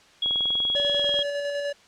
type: tone with pitch glide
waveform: sine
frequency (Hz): 3322 to 3282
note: G#7 to G#7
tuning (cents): 0 to -21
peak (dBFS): -21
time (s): 0.22-1.23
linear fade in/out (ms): 5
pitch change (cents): -21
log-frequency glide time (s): 0.99-1.07
type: click train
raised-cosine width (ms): 1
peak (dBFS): -24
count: 20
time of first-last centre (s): 0.26-1.191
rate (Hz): 20.4
type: tone with tremolo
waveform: square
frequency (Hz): 573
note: D5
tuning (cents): -43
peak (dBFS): -26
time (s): 0.75-1.73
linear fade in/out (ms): 10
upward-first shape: square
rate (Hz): 10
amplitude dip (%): 25
effects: white hiss -54 dBFS RMS until 1.87 s + low-pass 5000 Hz 12 dB/octave